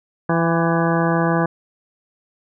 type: harmonic tone with a mistuned harmonic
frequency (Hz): 167.2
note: E3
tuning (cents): +25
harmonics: 1 / 2 / 3 / 4 / 5 / 6 / 7 / 9 / 10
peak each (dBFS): -19 / -22 / -24 / -25 / -26 / -27 / -27 / -29 / -29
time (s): 0.29-1.46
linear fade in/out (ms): 5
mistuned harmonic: 5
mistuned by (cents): -29
effects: none